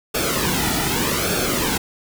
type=noise with flanger; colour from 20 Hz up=pink; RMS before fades=-21 dBFS; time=0.14-1.78 s; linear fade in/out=10 ms; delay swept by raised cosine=1 to 1.89 ms; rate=0.83 Hz; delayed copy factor=-0.7; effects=none